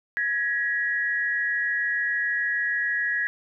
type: tone pair together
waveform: sine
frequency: 1665.3 / 1912 Hz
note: G#6 / A#6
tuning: +4 / +43 cents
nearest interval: major second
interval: 239 cents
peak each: -25 / -26 dBFS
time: 0.17-3.27 s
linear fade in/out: 0 ms
effects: none